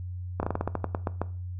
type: slowing click train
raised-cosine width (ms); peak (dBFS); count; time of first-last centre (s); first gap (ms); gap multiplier
1; -13; 12; 0.4-1.216; 30; 1.17
effects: noise-tail reverb RT60 0.4 s tail -17 dB re dry + added 90 Hz sine -33 dBFS peak until 1.59 s